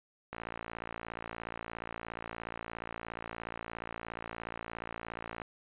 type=click train; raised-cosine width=0.5 ms; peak=-24 dBFS; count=291; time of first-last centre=0.33-5.418 s; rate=57 Hz; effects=resampled to 8000 Hz